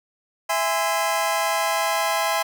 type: chord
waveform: sawtooth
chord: E augmented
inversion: none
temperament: just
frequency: 659.3 / 824.1 / 1030.1 Hz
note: E5 / G#5 / B#5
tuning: 0 / -14 / -27 cents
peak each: -21 dBFS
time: 0.49-2.43 s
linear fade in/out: 10 ms
effects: none